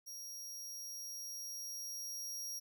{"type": "tone with level ramp", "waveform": "sawtooth", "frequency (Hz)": 5640, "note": "F8", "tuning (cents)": 16, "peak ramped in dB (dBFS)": [-43, -38], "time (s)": [0.06, 2.6], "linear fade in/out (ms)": 20, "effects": []}